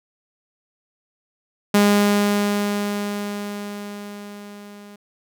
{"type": "tone with level ramp", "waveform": "sawtooth", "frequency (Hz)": 204.7, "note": "G#3", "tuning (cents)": -25, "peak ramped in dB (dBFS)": [-8, -36], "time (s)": [1.74, 4.96], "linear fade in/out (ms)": 5, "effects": []}